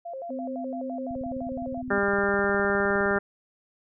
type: tone with vibrato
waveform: sine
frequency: 605 Hz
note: D#5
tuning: 49 cents flat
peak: -33 dBFS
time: 0.05-1.82 s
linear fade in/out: 10 ms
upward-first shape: square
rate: 5.9 Hz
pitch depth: 220 cents each way
type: tone with pitch glide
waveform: sine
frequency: 257 to 253.8 Hz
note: C4 to B3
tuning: -31 to +47 cents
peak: -32 dBFS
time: 0.29-2 s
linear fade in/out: 20 ms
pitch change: -22 cents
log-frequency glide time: 0.94-1.7 s
type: click train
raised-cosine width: 5 ms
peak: -30 dBFS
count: 41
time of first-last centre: 1.11-3.161 s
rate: 19.5 Hz
type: harmonic tone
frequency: 200 Hz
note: G3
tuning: 35 cents sharp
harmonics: 1 / 2 / 3 / 4 / 5 / 6 / 7 / 8 / 9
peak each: -30 / -26 / -30 / -33 / -38 / -34 / -29 / -31 / -32 dBFS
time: 1.9-3.19 s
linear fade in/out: 10 ms
effects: none